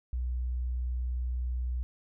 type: tone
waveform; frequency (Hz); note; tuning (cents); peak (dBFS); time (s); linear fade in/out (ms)
sine; 61.74; B1; 0; -29; 0.13-1.83; 0
effects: none